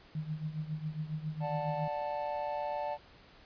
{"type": "tone with tremolo", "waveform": "sine", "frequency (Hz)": 154.8, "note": "D#3", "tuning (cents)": -9, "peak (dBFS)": -31, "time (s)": [0.15, 1.88], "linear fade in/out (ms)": 2, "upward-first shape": "triangle", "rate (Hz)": 7.3, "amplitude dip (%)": 85}
{"type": "chord", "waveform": "triangle", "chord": "D major", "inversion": "none", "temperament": "just", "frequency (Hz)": [587.3, 734.2, 881], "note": ["D5", "F#5", "A5"], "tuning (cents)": [0, -14, 2], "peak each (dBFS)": [-35, -38, -35], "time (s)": [1.4, 2.98], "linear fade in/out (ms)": 50}
{"effects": ["pink hiss -58 dBFS RMS until 3.45 s", "resampled to 11025 Hz"]}